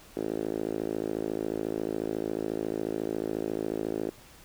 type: tone with band-pass filter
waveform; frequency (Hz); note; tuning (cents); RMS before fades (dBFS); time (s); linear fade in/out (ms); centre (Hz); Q
5% pulse; 54.1; A1; -29; -32; 0.17-4.1; 0; 360; 2.3
effects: pink hiss -53 dBFS RMS until 4.44 s